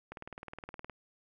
click train, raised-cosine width 0.5 ms, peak -28 dBFS, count 16, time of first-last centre 0.12-0.897 s, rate 19.3 Hz, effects none

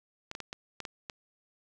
clicks, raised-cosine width 0.2 ms, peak -21 dBFS, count 7, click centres 0.314 / 0.351 / 0.403 / 0.529 / 0.803 / 0.852 / 1.098 s, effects none

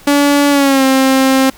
sawtooth tone with pitch glide, 286.2 to 265.5 Hz, D4 to C4, -45 to +25 cents, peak -4 dBFS, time 0.07-1.5 s, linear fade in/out 5 ms, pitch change -130 cents, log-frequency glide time 0.5-0.84 s, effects pink hiss -40 dBFS RMS until 1.57 s

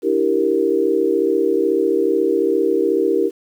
sine chord, E half-diminished seventh, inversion third, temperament equal, 293.7 / 329.6 / 392 / 466.2 Hz, D4 / E4 / G4 / Bb4, 0 / 0 / 0 / 0 cents, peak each -24 / -20 / -18 / -19 dBFS, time 0.02-3.31 s, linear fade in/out 50 ms, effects 8-bit

